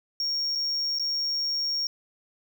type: tone with dropouts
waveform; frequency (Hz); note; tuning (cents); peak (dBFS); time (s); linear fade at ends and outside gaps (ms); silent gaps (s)
triangle; 5550; F8; -12; -24; 0.2-1.87; 1; 0.552-0.556 / 0.987-0.996
effects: none